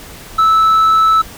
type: tone with tanh clipping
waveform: sine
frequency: 1309 Hz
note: E6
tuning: 13 cents flat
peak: -8 dBFS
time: 0.38-1.22 s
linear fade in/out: 10 ms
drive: 3 dB
effects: added 50 Hz sine -40 dBFS peak until 1.37 s + pink hiss -34 dBFS RMS until 1.37 s